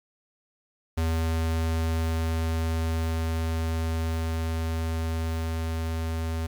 square tone with level ramp, 81.4 Hz, E2, 21 cents flat, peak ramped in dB -24 to -28 dBFS, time 0.97-6.47 s, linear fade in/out 10 ms, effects 9-bit

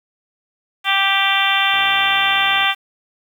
harmonic tone, 392 Hz, G4, in tune, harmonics 2 / 3 / 4 / 5 / 6 / 7 / 8 / 9, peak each -22 / -22 / -22 / -22 / -22 / -22 / -22 / -22 dBFS, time 0.84-2.75 s, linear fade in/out 50 ms
click train, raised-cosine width 0.5 ms, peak -19 dBFS, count 55, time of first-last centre 1.74-2.643 s, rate 59.8 Hz
effects 7-bit

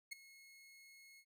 sawtooth tone with ADSR envelope, 2172 Hz, C#7, 36 cents flat, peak -37 dBFS, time 0.11-1.25 s, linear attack 15 ms, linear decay 9 ms, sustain -19 dB, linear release 65 ms, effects none

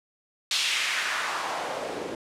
white noise with band-pass filter sweep, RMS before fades -29 dBFS, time 0.51-2.15 s, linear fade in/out 2 ms, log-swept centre 3700 to 340 Hz, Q 1.7, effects low-pass 10000 Hz 12 dB/octave

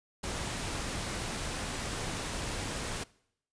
pink noise, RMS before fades -36 dBFS, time 0.23-3.04 s, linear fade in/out 10 ms, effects noise-tail reverb RT60 0.7 s tail -22 dB re dry + resampled to 22050 Hz

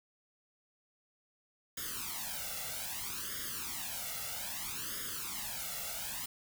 white noise with flanger, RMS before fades -40 dBFS, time 1.77-6.26 s, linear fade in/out 5 ms, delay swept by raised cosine 0.59 to 1.47 ms, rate 0.62 Hz, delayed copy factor +1, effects none

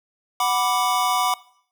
square chord, B minor, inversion second, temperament equal, 740 / 987.8 / 1174.7 Hz, F#5 / B5 / D6, 0 / 0 / 0 cents, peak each -24 dBFS, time 0.4-1.34 s, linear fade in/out 2 ms, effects noise-tail reverb RT60 0.6 s tail -20 dB re dry

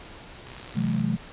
click train, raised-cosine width 0.2 ms, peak -26 dBFS, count 35, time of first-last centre 0.47-1.012 s, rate 62.7 Hz
sine chord, F# half-diminished seventh, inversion second, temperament equal with one note detuned, 130.81 / 164.81 / 185 / 215.5 Hz, C3 / E3 / F#3 / A3, 0 / 0 / 0 / -36 cents, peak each -29 / -29 / -29 / -26 dBFS, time 0.75-1.17 s, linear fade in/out 20 ms
effects pink hiss -44 dBFS RMS until 1.32 s + resampled to 8000 Hz

